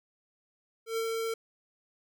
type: tone with ADSR envelope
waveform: square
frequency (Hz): 452.4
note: A4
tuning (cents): +48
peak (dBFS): -29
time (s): 0.86-1.34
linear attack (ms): 110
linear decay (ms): 69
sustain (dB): -2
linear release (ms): 4
effects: none